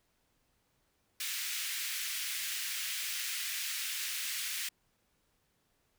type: high-pass noise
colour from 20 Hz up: pink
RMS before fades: -37 dBFS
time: 1.2-4.69 s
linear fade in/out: 5 ms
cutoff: 1900 Hz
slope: 24 dB/octave
effects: pink hiss -75 dBFS RMS until 5.98 s